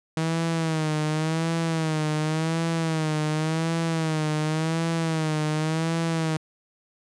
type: tone with vibrato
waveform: sawtooth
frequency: 159.2 Hz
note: D#3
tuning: 40 cents sharp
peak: -19 dBFS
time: 0.17-6.37 s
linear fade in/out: 2 ms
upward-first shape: sine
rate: 0.9 Hz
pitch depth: 69 cents each way
effects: resampled to 22050 Hz